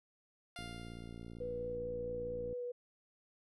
10% pulse tone with exponential decay, 701 Hz, F5, 6 cents sharp, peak -36 dBFS, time 0.56-1.76 s, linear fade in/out 2 ms, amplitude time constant 260 ms
click train, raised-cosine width 3 ms, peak -36 dBFS, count 113, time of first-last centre 0.59-2.528 s, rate 57.8 Hz
sine tone with vibrato, 490 Hz, B4, 14 cents flat, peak -38 dBFS, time 1.4-2.72 s, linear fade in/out 10 ms, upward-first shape triangle, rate 4.6 Hz, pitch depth 14 cents each way
effects resampled to 24000 Hz

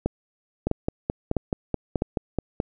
two click trains, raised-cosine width 2 ms, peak -9 / -10 dBFS, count 4 / 10, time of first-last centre 0.06-2.021 / 0.67-2.601 s, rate 1.53 / 4.66 Hz, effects none

